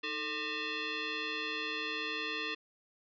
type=tone with frequency modulation; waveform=sine; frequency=444.8 Hz; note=A4; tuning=19 cents sharp; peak=-34 dBFS; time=0.03-2.55 s; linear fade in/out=10 ms; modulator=756 Hz; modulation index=4.6; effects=none